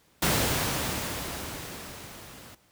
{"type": "noise with level ramp", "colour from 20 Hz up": "pink", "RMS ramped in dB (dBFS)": [-23, -48], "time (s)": [0.22, 2.55], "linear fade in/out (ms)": 5, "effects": ["pink hiss -63 dBFS RMS until 2.71 s", "high-pass 60 Hz 12 dB/octave"]}